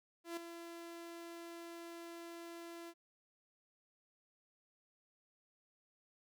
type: tone with ADSR envelope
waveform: sawtooth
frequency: 338.4 Hz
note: E4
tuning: 45 cents sharp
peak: -35 dBFS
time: 0.24-2.94 s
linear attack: 130 ms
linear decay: 4 ms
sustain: -9 dB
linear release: 53 ms
effects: none